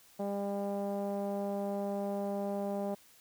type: tone with low-pass filter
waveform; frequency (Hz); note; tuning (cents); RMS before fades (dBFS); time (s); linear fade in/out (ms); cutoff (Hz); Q
sawtooth; 200.3; G3; +38; -35; 0.19-2.95; 10; 690; 4
effects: white hiss -61 dBFS RMS until 3.2 s